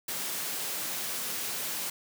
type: high-pass noise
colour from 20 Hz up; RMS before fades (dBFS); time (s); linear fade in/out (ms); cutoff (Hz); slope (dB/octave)
white; -34; 0.08-1.9; 5; 130; 24
effects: none